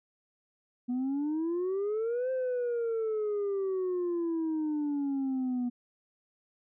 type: exponential two-way sweep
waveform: sine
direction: up then down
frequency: 242.1 to 523 to 242.1 Hz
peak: -26 dBFS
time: 0.88-5.7 s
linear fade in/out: 20 ms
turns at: 2.31 s
effects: tanh soft clip ceiling -27 dBFS